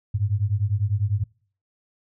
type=beating tone pair; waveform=sine; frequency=97.6 / 107.6 Hz; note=G2 / A2; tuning=-7 / -38 cents; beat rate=10 Hz; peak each=-23 dBFS; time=0.14-1.24 s; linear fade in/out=10 ms; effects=noise-tail reverb RT60 0.5 s tail -26 dB re dry